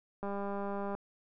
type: click train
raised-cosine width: 1 ms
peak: -25 dBFS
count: 145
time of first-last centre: 0.23-0.95 s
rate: 200 Hz
effects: none